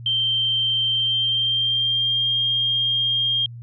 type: tone with pitch glide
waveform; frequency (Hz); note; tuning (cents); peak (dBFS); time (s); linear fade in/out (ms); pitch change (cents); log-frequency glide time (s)
sine; 3136 to 3217; G7 to G7; 0 to +44; -18; 0.06-3.46; 2; +44; 0.92-2.38
effects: added 118 Hz sine -34 dBFS peak until 3.62 s